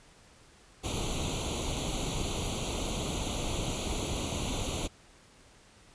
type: noise with comb filter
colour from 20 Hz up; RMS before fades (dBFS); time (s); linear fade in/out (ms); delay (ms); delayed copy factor
pink; -33; 0.83-4.88; 20; 0.29; +1
effects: pink hiss -58 dBFS RMS until 5.94 s + resampled to 22050 Hz